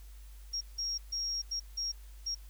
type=tone bursts at uneven times; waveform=sine; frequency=5588 Hz; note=F8; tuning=in tune; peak=-32 dBFS; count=6; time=0.53-0.61 / 0.78-0.98 / 1.12-1.42 / 1.51-1.6 / 1.77-1.92 / 2.26-2.35 s; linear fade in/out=10 ms; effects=added 50 Hz sine -47 dBFS peak until 2.49 s + white hiss -62 dBFS RMS until 2.49 s